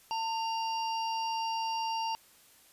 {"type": "harmonic tone with a mistuned harmonic", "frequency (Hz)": 932.3, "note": "A#5", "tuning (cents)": 0, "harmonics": [1, 3, 5, 6], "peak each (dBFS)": [-31, -40, -43, -45], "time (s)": [0.11, 2.15], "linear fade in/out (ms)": 0, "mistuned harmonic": 1, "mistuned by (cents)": -63, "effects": ["white hiss -60 dBFS RMS until 2.72 s", "resampled to 32000 Hz"]}